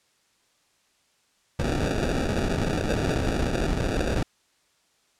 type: noise with sample-and-hold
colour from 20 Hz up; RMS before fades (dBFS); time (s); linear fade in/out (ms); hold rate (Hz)
pink; -25; 1.59-4.23; 5; 1050
effects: white hiss -66 dBFS RMS until 5.19 s + low-pass 8000 Hz 12 dB/octave